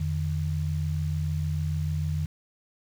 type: tone pair together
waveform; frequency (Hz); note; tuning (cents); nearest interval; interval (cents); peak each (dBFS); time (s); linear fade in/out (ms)
sine; 85.4 / 152.17; F2 / D#3; -38 / -38; minor seventh; 1000; -28; 0-2.26; 5
effects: 8-bit